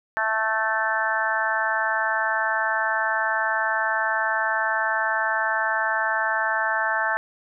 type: harmonic tone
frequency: 220 Hz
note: A3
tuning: in tune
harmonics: 3 / 4 / 5 / 6 / 7 / 8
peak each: -30 / -27 / -31 / -31 / -26 / -26 dBFS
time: 0.17-7.17 s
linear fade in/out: 0 ms
effects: none